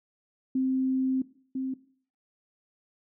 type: tone pair in turn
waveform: sine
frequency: 261.6 / 262.9 Hz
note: C4 / C4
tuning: 0 / +8 cents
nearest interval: unison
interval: 8 cents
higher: second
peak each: -23 / -28 dBFS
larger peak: first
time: 0.55-1.22 / 1.55-1.74 s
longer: first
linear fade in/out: 5 ms
effects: noise-tail reverb RT60 0.5 s tail -18 dB re dry